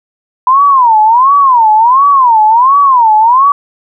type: tone with vibrato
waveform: sine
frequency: 987.8 Hz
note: B5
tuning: in tune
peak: -3 dBFS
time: 0.47-3.52 s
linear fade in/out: 2 ms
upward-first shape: sine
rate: 1.4 Hz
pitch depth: 250 cents each way
effects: none